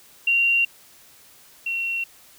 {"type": "tone pair in turn", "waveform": "sine", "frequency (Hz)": [2761, 2731], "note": ["F7", "F7"], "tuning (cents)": [-20, -39], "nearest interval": "unison", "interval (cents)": 19, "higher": "first", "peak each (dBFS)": [-16, -23], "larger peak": "first", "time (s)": [[0.27, 0.65], [1.66, 2.04]], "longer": "neither", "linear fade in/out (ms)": 5, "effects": ["white hiss -51 dBFS RMS until 2.38 s"]}